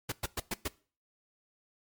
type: noise bursts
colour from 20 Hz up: pink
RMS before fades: -33 dBFS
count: 5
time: 0.09-0.68 s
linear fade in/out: 5 ms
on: 30 ms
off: 110 ms
effects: noise-tail reverb RT60 0.4 s tail -21 dB re dry + MP3 96 kbps